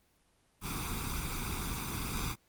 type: noise with comb filter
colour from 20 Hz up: pink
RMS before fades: -36 dBFS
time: 0.61-2.36 s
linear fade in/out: 50 ms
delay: 0.83 ms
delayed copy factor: +0.9
effects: pink hiss -70 dBFS RMS until 2.48 s + Opus 24 kbps